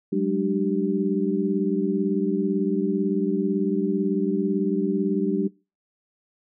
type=tone cluster; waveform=sine; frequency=188.5 / 206.5 / 299.8 / 386.8 Hz; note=F#3 / G#3 / D4 / G4; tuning=+32 / -10 / +36 / -23 cents; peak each=-26 dBFS; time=0.12-5.48 s; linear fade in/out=10 ms; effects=noise-tail reverb RT60 0.3 s tail -23 dB re dry